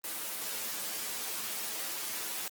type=noise with comb filter; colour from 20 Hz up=white; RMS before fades=-37 dBFS; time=0.04-2.48 s; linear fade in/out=2 ms; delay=9.2 ms; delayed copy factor=+0.9; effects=high-pass 200 Hz 12 dB/octave + Opus 24 kbps